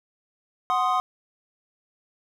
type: chord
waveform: triangle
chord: C diminished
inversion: second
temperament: equal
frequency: 740 / 1046.5 / 1244.5 Hz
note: Gb5 / C6 / Eb6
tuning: 0 / 0 / 0 cents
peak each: -23 dBFS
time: 0.7-1 s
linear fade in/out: 0 ms
effects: none